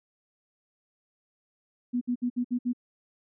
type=tone bursts; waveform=sine; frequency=244.8 Hz; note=B3; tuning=15 cents flat; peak=-24 dBFS; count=6; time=1.93-2.733 s; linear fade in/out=20 ms; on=83 ms; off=61 ms; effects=none